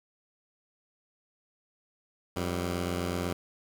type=tone pair together; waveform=10% pulse; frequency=88.3 / 194.15 Hz; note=F2 / G3; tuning=+20 / -16 cents; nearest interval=octave + major second; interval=1364 cents; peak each=-22 / -30 dBFS; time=2.36-3.33 s; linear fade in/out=5 ms; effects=none